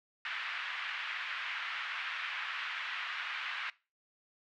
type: band-pass noise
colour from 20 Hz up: pink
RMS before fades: -39 dBFS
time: 0.25-3.7 s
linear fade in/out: 2 ms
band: 1300 to 3000 Hz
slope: 24 dB/octave
effects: noise-tail reverb RT60 0.3 s tail -21 dB re dry